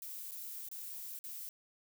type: noise with dropouts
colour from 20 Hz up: violet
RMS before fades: -45 dBFS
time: 0.02-1.49 s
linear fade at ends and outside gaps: 1 ms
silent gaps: 0.311-0.317 / 0.687-0.714 / 1.19-1.24 s
effects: none